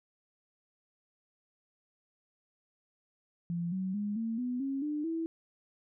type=tone with pitch steps; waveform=sine; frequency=171.5 / 188.11 / 206.3 / 226.3 / 248.2 / 272.2 / 298.6 / 327.5 Hz; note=F3 / F#3 / G#3 / A3 / B3 / C#4 / D4 / E4; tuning=-31 / +29 / -11 / +49 / +9 / -31 / +29 / -11 cents; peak=-31 dBFS; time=3.5-5.26 s; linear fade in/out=0 ms; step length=220 ms; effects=none